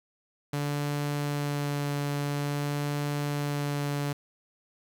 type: tone with vibrato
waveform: sawtooth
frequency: 144.6 Hz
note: D3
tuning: 27 cents flat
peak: -24 dBFS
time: 0.53-4.13 s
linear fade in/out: 5 ms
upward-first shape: sine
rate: 0.49 Hz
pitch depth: 10 cents each way
effects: 9-bit